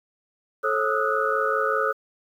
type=tone cluster; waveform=sine; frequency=435.5 / 542 / 1233 / 1298 / 1466 Hz; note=A4 / C#5 / D#6 / E6 / F#6; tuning=-18 / -39 / -16 / -27 / -16 cents; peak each=-27 dBFS; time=0.63-1.93 s; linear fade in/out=20 ms; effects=9-bit